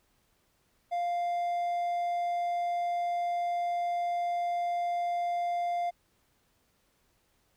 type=tone; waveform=triangle; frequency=698.5 Hz; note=F5; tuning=in tune; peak=-26 dBFS; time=0.91-5.91 s; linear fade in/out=20 ms; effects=pink hiss -71 dBFS RMS until 7.56 s